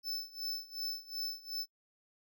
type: tone with tremolo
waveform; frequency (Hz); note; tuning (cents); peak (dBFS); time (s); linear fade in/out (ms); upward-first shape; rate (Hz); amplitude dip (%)
square; 5270; E8; -1; -35; 0.03-1.66; 50; sine; 2.7; 90
effects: noise-tail reverb RT60 0.1 s tail -21 dB re dry